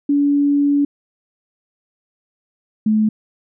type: tone pair in turn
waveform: sine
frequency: 285.9 / 215.7 Hz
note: D4 / A3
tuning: -46 / -34 cents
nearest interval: perfect fourth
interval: 488 cents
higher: first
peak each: -12 dBFS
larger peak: neither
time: 0.09-0.85 / 2.86-3.09 s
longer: first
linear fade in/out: 5 ms
effects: none